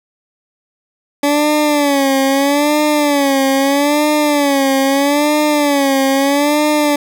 20% pulse tone with vibrato, 284.8 Hz, C#4, 47 cents sharp, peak -6 dBFS, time 1.23-6.96 s, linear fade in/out 5 ms, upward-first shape sine, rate 0.78 Hz, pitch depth 97 cents each way, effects none

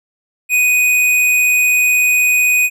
sine tone with hard clipping, 2489 Hz, D#7, in tune, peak -11 dBFS, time 0.49-2.7 s, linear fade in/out 50 ms, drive 16 dB, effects none

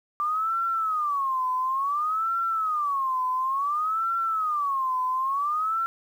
sine tone with vibrato, 1174.7 Hz, D6, in tune, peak -23 dBFS, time 0.2-5.86 s, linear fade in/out 0 ms, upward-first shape sine, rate 0.57 Hz, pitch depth 250 cents each way, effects 9-bit

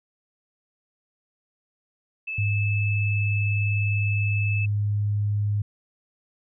sine tone with vibrato, 2616 Hz, E7, 14 cents flat, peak -28 dBFS, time 2.27-4.66 s, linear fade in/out 10 ms, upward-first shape sine, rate 20 Hz, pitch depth 10 cents each way
sine tone, 103.4 Hz, G#2, 7 cents flat, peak -21 dBFS, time 2.38-5.62 s, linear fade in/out 5 ms
effects none

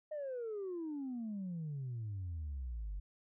sine exponential sweep, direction down, 622.3 to 46.25 Hz, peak -37 dBFS, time 0.11-3 s, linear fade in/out 10 ms, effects tanh soft clip ceiling -36 dBFS

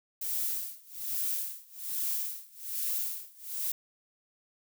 violet noise with tremolo, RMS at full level -31 dBFS, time 0.21-3.72 s, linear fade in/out 5 ms, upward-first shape sine, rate 1.2 Hz, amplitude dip 95%, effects none

